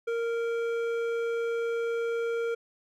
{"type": "tone with hard clipping", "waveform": "sine", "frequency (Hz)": 464, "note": "A#4", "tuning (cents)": -8, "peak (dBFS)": -29, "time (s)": [0.07, 2.55], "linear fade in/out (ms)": 10, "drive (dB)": 10, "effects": []}